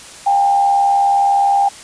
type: tone with frequency modulation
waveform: sine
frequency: 800 Hz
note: G5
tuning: 35 cents sharp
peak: -10 dBFS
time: 0.26-1.69 s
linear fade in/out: 10 ms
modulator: 79.3 Hz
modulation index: 0.42
effects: white hiss -36 dBFS RMS until 1.83 s + resampled to 22050 Hz